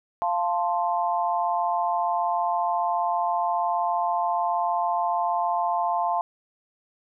sine chord, F major, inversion none, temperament equal with one note detuned, 694.8 / 880 / 1046.5 Hz, F5 / A5 / C6, -9 / 0 / 0 cents, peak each -25 / -26 / -28 dBFS, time 0.22-6.21 s, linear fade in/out 0 ms, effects none

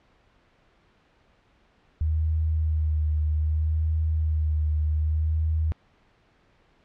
sine tone with vibrato, 77.78 Hz, D#2, in tune, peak -21 dBFS, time 2.01-5.72 s, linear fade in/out 0 ms, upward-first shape sine, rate 0.64 Hz, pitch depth 29 cents each way, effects pink hiss -62 dBFS RMS until 6.84 s + low-pass 3000 Hz 12 dB/octave

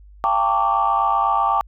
sine tone cluster, 682 / 794 / 898 / 1098 / 1166 Hz, F5 / G5 / A5 / C#6 / D6, -41 / +22 / +35 / -17 / -13 cents, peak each -27 / -20 / -21 / -27 / -19 dBFS, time 0.24-1.61 s, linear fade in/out 0 ms, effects tanh soft clip ceiling -7 dBFS + added 50 Hz sine -42 dBFS peak until 1.67 s

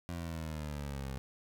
20% pulse exponential sweep, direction down, 87.31 to 65.2 Hz, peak -33 dBFS, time 0.09-1.18 s, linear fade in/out 0 ms, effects none

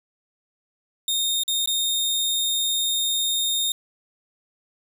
sawtooth tone with dropouts, 3678 Hz, A#7, 24 cents flat, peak -18 dBFS, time 1.08-3.72 s, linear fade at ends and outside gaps 2 ms, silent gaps 1.435-1.479 / 1.659-1.674 s, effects none

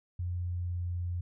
sine tone with pitch glide, 88.6 to 87.94 Hz, F2 to F2, +25 to +13 cents, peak -31 dBFS, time 0.19-1.21 s, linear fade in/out 5 ms, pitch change -12 cents, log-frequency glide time 0.3-0.87 s, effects none

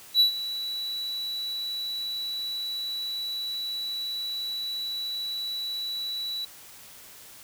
triangle tone with ADSR envelope, 3937 Hz, B7, 6 cents flat, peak -13 dBFS, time 0.14-6.45 s, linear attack 60 ms, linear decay 110 ms, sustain -15 dB, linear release 5 ms, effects white hiss -48 dBFS RMS until 7.43 s

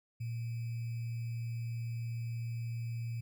sine tone with sample-and-hold, 116.54 Hz, A#2, in tune, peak -35 dBFS, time 0.2-3.21 s, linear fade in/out 10 ms, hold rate 2450 Hz, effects none

